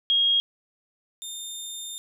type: tone pair in turn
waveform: sine / 20% pulse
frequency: 3266 / 3626 Hz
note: G#7 / A#7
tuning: -30 / -49 cents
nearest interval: major second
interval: 181 cents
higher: second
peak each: -18 / -28 dBFS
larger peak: first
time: 0.1-0.4 / 1.22-1.98 s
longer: second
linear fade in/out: 0 ms
effects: none